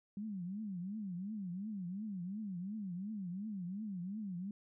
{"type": "tone with vibrato", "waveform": "sine", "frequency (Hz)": 195, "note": "G3", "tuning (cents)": -9, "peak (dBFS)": -39, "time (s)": [0.17, 4.51], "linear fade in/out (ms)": 2, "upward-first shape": "triangle", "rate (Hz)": 2.8, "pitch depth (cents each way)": 240, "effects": []}